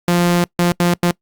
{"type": "tone bursts at uneven times", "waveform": "sawtooth", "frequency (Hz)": 174.61, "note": "F3", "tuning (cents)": 0, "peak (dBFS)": -8, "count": 4, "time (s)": [[0.08, 0.44], [0.59, 0.72], [0.8, 0.94], [1.03, 1.11]], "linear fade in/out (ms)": 2, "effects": ["noise-tail reverb RT60 0.1 s tail -24 dB re dry", "Opus 48 kbps"]}